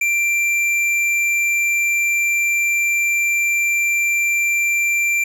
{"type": "tone with tanh clipping", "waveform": "triangle", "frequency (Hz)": 2360, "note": "D7", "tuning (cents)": 8, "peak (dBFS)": -17, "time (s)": [0.01, 5.24], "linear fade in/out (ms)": 5, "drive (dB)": 15, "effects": []}